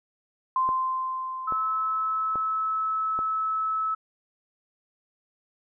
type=tone with exponential decay; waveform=sine; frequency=1040 Hz; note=C6; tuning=11 cents flat; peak=-20 dBFS; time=0.56-3.6 s; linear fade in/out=2 ms; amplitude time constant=660 ms
type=click train; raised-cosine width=1 ms; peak=-21 dBFS; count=4; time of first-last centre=0.69-3.19 s; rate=1.2 Hz
type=tone; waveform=sine; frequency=1300 Hz; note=E6; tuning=24 cents flat; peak=-24 dBFS; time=1.47-3.95 s; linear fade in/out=10 ms
effects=none